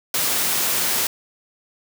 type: high-pass noise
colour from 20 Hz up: white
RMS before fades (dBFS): -21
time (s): 0.14-1.07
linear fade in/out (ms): 2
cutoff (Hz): 120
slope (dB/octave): 12
effects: none